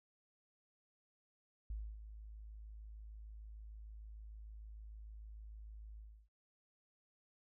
sine tone with ADSR envelope, 53.3 Hz, G#1, 46 cents sharp, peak -39 dBFS, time 1.7-6.29 s, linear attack 3 ms, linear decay 270 ms, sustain -10 dB, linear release 310 ms, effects none

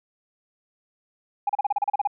sine tone bursts, 816 Hz, G#5, 31 cents flat, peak -18 dBFS, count 11, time 1.47-2.074 s, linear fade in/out 5 ms, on 24 ms, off 34 ms, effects tanh soft clip ceiling -15 dBFS

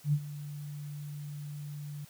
sine tone with ADSR envelope, 146.83 Hz, D3, in tune, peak -22 dBFS, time 0.04-2.05 s, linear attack 89 ms, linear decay 61 ms, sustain -16 dB, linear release 6 ms, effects white hiss -57 dBFS RMS until 2.09 s

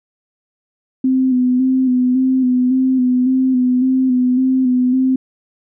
sine tone with vibrato, 255.7 Hz, C4, 40 cents flat, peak -11 dBFS, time 1.04-5.16 s, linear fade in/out 5 ms, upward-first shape square, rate 1.8 Hz, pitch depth 32 cents each way, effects none

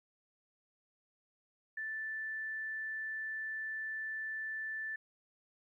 sine tone, 1760 Hz, A6, in tune, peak -37 dBFS, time 1.77-4.96 s, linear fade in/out 5 ms, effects 13-bit

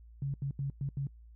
sine tone bursts at uneven times, 138.59 Hz, C#3, in tune, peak -31 dBFS, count 5, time 0.22-0.34 / 0.42-0.51 / 0.59-0.7 / 0.81-0.89 / 0.97-1.07 s, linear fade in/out 2 ms, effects noise-tail reverb RT60 0.1 s tail -24 dB re dry + added 57 Hz sine -51 dBFS peak until 1.35 s

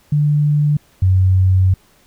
sine tone pair in turn, 147.9 / 93.55 Hz, D3 / F#2, +13 / +20 cents, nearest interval minor sixth, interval 793 cents, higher first, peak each -11 / -9 dBFS, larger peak second, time 0.12-0.77 / 1.02-1.74 s, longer second, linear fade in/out 5 ms, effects pink hiss -53 dBFS RMS until 2.06 s

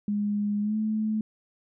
sine tone with pitch glide, 206.3 to 216.4 Hz, G#3 to A3, -11 to -29 cents, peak -24 dBFS, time 0.08-1.21 s, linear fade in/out 2 ms, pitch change +82 cents, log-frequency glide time 0.61-0.76 s, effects none

